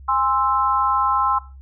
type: chord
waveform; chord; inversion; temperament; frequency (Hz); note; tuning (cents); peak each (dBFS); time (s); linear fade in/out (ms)
sine; Ab augmented; none; equal with one note detuned; 819.6 / 1046.5 / 1318.5; Ab5 / C6 / E6; -23 / 0 / 0; -23 / -19 / -21; 0.08-1.39; 10
effects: noise-tail reverb RT60 0.3 s tail -17 dB re dry + added 67 Hz sine -38 dBFS peak until 1.61 s